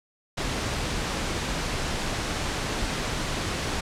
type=low-pass noise; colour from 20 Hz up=pink; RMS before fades=-29 dBFS; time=0.37-3.81 s; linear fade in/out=10 ms; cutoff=7300 Hz; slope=12 dB/octave; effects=low-pass 11000 Hz 12 dB/octave